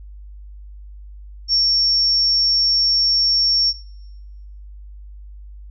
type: tone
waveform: sine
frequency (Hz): 5480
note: F8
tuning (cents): -34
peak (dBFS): -13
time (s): 1.48-3.74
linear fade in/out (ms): 50
effects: noise-tail reverb RT60 1.0 s tail -24 dB re dry + added 50 Hz sine -35 dBFS peak until 5.7 s